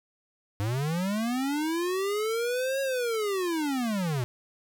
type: linear two-way sweep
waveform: square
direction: up then down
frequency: 98 to 550 to 116.3 Hz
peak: -27 dBFS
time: 0.6-4.24 s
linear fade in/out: 0 ms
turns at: 2.81 s
effects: none